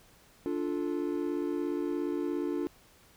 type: chord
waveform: triangle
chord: D minor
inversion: none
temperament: equal with one note detuned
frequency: 292.1 / 349.2 / 440 Hz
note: D4 / F4 / A4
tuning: -9 / 0 / 0 cents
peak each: -31 / -31 / -36 dBFS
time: 0.46-2.67 s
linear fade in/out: 0 ms
effects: pink hiss -60 dBFS RMS until 3.16 s